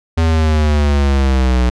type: linear sweep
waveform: square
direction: down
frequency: 82.6 to 60.7 Hz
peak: -11 dBFS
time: 0.17-1.7 s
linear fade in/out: 10 ms
effects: low-pass 6000 Hz 12 dB/octave